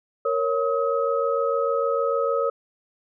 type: tone cluster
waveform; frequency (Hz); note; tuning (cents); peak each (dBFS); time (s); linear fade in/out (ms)
sine; 465.4 / 552 / 1272; A#4 / C#5 / D#6; -3 / -7 / +38; -24 / -24 / -26; 0.25-2.5; 5
effects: none